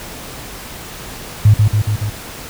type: tone with echo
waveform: sine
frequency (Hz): 105.4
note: G#2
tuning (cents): +26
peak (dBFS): -4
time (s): 1.45-1.54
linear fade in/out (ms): 5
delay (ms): 140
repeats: 4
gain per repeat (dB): -3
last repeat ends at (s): 2.1
effects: pink hiss -31 dBFS RMS until 2.49 s